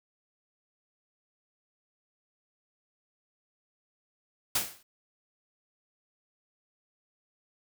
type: noise with exponential decay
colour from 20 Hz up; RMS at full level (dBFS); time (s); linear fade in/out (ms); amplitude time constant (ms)
white; -24; 4.55-4.83; 5; 59
effects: none